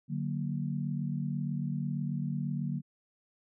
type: chord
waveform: sine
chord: D augmented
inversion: none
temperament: equal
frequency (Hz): 146.83 / 185 / 233.1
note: D3 / F#3 / A#3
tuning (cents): 0 / 0 / 0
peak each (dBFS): -33 / -36 / -37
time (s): 0.08-2.82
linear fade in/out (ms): 50
effects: none